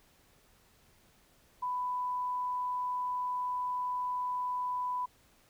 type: tone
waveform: sine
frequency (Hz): 995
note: B5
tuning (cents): +13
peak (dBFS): -31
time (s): 1.62-5.06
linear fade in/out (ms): 10
effects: pink hiss -65 dBFS RMS until 5.49 s